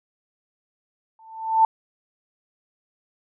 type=tone with exponential growth; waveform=sine; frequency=890 Hz; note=A5; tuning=20 cents sharp; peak=-10 dBFS; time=1.19-1.65 s; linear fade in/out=2 ms; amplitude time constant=100 ms; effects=none